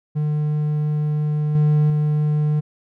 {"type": "tone with level steps", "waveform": "triangle", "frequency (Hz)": 150.5, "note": "D3", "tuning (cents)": 43, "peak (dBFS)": [-16, -11, -14], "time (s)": [0.15, 2.61], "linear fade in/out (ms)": 20, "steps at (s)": [1.55, 1.9], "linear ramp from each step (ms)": 2, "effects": []}